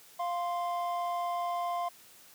triangle tone pair together, 698.5 / 1045.9 Hz, F5 / C6, 0 / -1 cents, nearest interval perfect fifth, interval 699 cents, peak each -30 / -33 dBFS, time 0.19-1.89 s, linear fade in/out 10 ms, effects white hiss -56 dBFS RMS until 2.34 s + high-pass 80 Hz 12 dB/octave

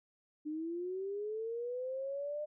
sine linear sweep, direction up, 298 to 605 Hz, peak -36 dBFS, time 0.45-2.46 s, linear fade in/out 20 ms, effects none

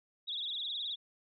sine tone with vibrato, 3577 Hz, A7, 28 cents sharp, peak -35 dBFS, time 0.27-0.96 s, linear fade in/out 20 ms, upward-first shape triangle, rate 19 Hz, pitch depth 170 cents each way, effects none

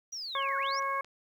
sine linear two-way sweep, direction down then up, 5920 to 1400 to 5920 Hz, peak -36 dBFS, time 0.12-0.8 s, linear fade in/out 10 ms, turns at 0.57 s
harmonic tone, 548 Hz, C#5, 20 cents flat, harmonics 1 / 2 / 3 / 4, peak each -39 / -30 / -39 / -39 dBFS, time 0.35-1.01 s, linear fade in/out 2 ms
clicks, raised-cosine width 0.2 ms, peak -37 dBFS, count 8, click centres 0.426 / 0.488 / 0.629 / 0.665 / 0.71 / 0.749 / 0.824 / 1.046 s
effects 10-bit

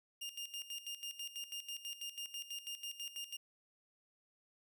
sawtooth tone with tremolo, 2817 Hz, F7, 14 cents sharp, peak -38 dBFS, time 0.21-3.37 s, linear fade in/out 10 ms, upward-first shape square, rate 6.1 Hz, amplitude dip 75%, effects none

